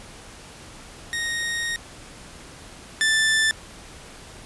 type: tone pair in turn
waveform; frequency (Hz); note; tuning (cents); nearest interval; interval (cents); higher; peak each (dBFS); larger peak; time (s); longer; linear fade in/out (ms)
sawtooth; 1864.7 / 1765; A#6 / A6; 0 / +5; minor second; 95; first; -21 / -14; second; 1.13-1.76 / 3.01-3.51; first; 0
effects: pink hiss -43 dBFS RMS until 4.45 s + resampled to 24000 Hz